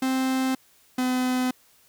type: tone pair in turn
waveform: 45% pulse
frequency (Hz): 261.6 / 253.6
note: C4 / B3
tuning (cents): 0 / +46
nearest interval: minor second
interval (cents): 54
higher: first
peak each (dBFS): -22 / -22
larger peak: neither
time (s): 0.02-0.55 / 0.98-1.51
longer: neither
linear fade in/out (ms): 5
effects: white hiss -59 dBFS RMS until 1.88 s